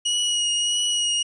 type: tone with vibrato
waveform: sawtooth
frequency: 2900 Hz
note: F#7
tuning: 35 cents flat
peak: -17 dBFS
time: 0.05-1.23 s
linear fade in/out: 10 ms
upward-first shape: triangle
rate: 1.6 Hz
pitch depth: 22 cents each way
effects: resampled to 22050 Hz